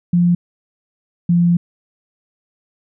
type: tone pair in turn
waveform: sine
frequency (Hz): 174.61 / 172.9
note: F3 / F3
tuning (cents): 0 / -17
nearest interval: unison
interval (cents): 17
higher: first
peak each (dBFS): -10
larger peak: neither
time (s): 0.13-0.35 / 1.29-1.57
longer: second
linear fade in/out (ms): 5
effects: none